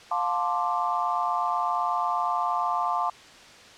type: chord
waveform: sine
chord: D minor seventh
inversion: first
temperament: equal with one note detuned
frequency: 707.8 / 880 / 1046.5 / 1174.7 Hz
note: F5 / A5 / C6 / D6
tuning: +23 / 0 / 0 / 0 cents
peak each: -29 dBFS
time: 0.11-3.1 s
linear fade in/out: 5 ms
effects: white hiss -48 dBFS RMS until 3.77 s + low-pass 5000 Hz 12 dB/octave